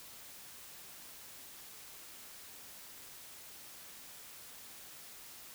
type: silence
effects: white hiss -52 dBFS RMS until 5.54 s